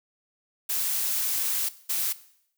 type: noise bursts at uneven times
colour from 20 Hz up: blue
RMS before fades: -27 dBFS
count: 2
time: 0.69-1.69 / 1.89-2.13 s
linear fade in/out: 10 ms
effects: noise-tail reverb RT60 0.7 s tail -17 dB re dry